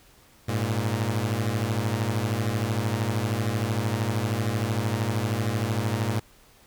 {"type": "beating tone pair", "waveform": "sawtooth", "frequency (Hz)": [103, 116], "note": ["G#2", "A#2"], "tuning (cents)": [-14, -8], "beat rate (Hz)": 13, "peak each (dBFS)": -23, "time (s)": [0.48, 6.2], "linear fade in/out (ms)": 10, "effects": ["pink hiss -56 dBFS RMS until 6.66 s"]}